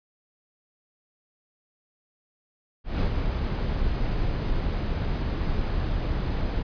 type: noise with ADSR envelope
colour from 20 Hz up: brown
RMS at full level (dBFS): -22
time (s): 2.84-6.63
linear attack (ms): 170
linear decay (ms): 89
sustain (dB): -4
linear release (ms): 15
effects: resampled to 11025 Hz